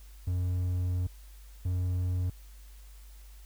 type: tone pair in turn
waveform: triangle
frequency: 89.9 / 90.31 Hz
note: F#2 / F#2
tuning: -49 / -41 cents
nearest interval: unison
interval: 8 cents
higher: second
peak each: -25 dBFS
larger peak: neither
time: 0.27-1.07 / 1.65-2.3 s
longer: first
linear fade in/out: 5 ms
effects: added 50 Hz sine -47 dBFS peak until 3.45 s + white hiss -60 dBFS RMS until 3.45 s